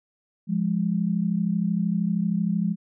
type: tone pair together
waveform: sine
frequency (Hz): 174.15 / 207.1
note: F3 / G#3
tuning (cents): -5 / -5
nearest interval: minor third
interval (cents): 300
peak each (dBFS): -24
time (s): 0.47-2.76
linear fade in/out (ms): 50
effects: none